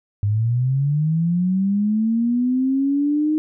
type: linear sweep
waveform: sine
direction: up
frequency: 99.8 to 311.1 Hz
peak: -16 dBFS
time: 0.23-3.38 s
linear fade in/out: 0 ms
effects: none